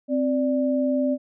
sine tone pair together, 261.6 / 587.3 Hz, C4 / D5, 0 / 0 cents, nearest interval octave + major second, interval 1400 cents, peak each -21 / -24 dBFS, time 0.08-1.18 s, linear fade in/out 50 ms, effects none

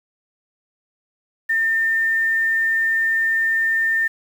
sine tone with quantisation, 1805 Hz, A6, 44 cents sharp, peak -16 dBFS, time 1.49-4.08 s, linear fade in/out 10 ms, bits 7, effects none

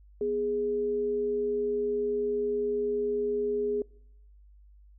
sine tone pair together, 246.9 / 415.2 Hz, B3 / G#4, 0 / 0 cents, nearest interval major sixth, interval 900 cents, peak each -37 / -26 dBFS, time 0.21-3.82 s, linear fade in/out 2 ms, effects noise-tail reverb RT60 0.8 s tail -26 dB re dry + added 50 Hz sine -52 dBFS peak until 4.98 s

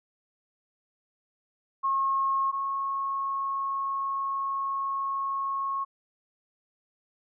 sine tone pair in turn, 1084 / 1093.4 Hz, C#6 / C#6, -39 / -24 cents, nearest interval unison, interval 15 cents, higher second, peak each -23 / -27 dBFS, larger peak first, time 1.83-2.52 / 2.52-5.85 s, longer second, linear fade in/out 20 ms, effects none

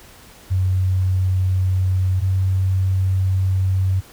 sine tone pair in turn, 93.2 / 94.39 Hz, F#2 / F#2, +13 / +35 cents, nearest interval unison, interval 22 cents, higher second, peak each -15 dBFS, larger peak neither, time 0.5-2.21 / 2.21-4.01 s, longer second, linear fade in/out 20 ms, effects pink hiss -45 dBFS RMS until 4.12 s

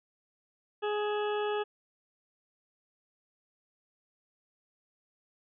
harmonic tone with a mistuned harmonic, 418 Hz, G#4, 11 cents sharp, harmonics 1 / 2 / 3 / 4 / 6 / 7 / 8, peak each -30 / -36 / -40 / -42 / -46 / -47 / -48 dBFS, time 0.82-1.64 s, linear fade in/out 20 ms, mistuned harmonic 6, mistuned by +75 cents, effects none

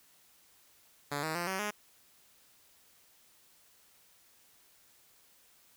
5% pulse tone with pitch steps, 144.1 / 158.05 / 173.36 / 190.14 / 208.6 Hz, D3 / D#3 / F3 / F#3 / G#3, -33 / +27 / -12 / +47 / +8 cents, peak -22 dBFS, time 1.11-1.71 s, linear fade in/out 10 ms, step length 120 ms, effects white hiss -64 dBFS RMS until 5.76 s

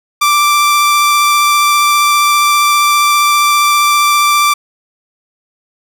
sawtooth tone with vibrato, 1174.7 Hz, D6, in tune, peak -4 dBFS, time 0.21-4.54 s, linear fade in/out 10 ms, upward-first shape sine, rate 15 Hz, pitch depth 9 cents each way, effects none

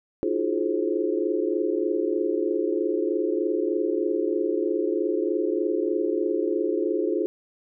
sine tone cluster, 303.9 / 340.7 / 363.9 / 424.4 / 531 Hz, D#4 / F4 / F#4 / G#4 / C5, -41 / -43 / -29 / +38 / +25 cents, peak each -30 / -27 / -28 / -27 / -32 dBFS, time 0.23-7.26 s, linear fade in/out 0 ms, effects none

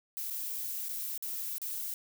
violet noise with dropouts, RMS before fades -37 dBFS, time 0.17-1.94 s, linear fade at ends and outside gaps 0 ms, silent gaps 0.301-0.307 / 0.885-0.892 / 1.177-1.225 / 1.582-1.617 s, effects none

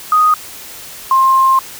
sine tone pair in turn, 1244.5 / 1059 Hz, D#6 / C6, 0 / +21 cents, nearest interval minor third, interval 279 cents, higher first, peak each -7 dBFS, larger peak neither, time 0.12-0.34 / 1.11-1.59 s, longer second, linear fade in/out 2 ms, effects white hiss -32 dBFS RMS until 1.79 s

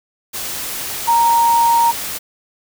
sine tone in noise, 932.3 Hz, A#5, in tune, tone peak -10 dBFS, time 1.07-1.92 s, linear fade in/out 20 ms, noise white, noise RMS -25 dBFS, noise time 0.33-2.19 s, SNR +12 dB, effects none

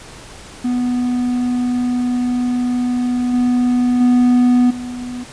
triangle tone with level steps, 246.8 Hz, B3, 1 cent flat, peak -13 / -10 / -7 / -22 dBFS, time 0.64-5.24 s, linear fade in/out 10 ms, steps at 3.33 / 4 / 4.7 s, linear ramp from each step 10 ms, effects pink hiss -37 dBFS RMS until 5.32 s + resampled to 22050 Hz

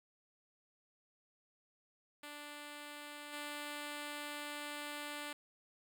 5% pulse tone with level steps, 293.7 Hz, D4, in tune, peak -36 / -31 dBFS, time 2.23-5.33 s, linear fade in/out 5 ms, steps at 3.32 s, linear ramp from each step 20 ms, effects none

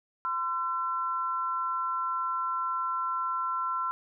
sine tone pair together, 1028.1 / 1350 Hz, C6 / E6, -31 / +41 cents, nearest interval perfect fourth, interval 472 cents, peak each -31 / -30 dBFS, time 0.25-3.91 s, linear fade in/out 0 ms, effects none

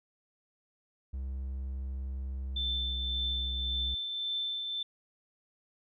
triangle tone, 66.1 Hz, C2, 18 cents sharp, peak -32 dBFS, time 1.13-3.95 s, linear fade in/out 10 ms
sine tone with tremolo, 3541 Hz, A7, 10 cents sharp, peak -30 dBFS, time 2.56-4.83 s, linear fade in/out 5 ms, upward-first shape triangle, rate 1.8 Hz, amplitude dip 40%
effects none

